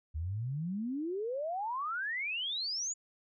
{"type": "exponential sweep", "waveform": "sine", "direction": "up", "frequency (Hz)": [73.42, 7080], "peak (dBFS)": -33, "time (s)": [0.14, 2.94], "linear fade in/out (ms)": 20, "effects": []}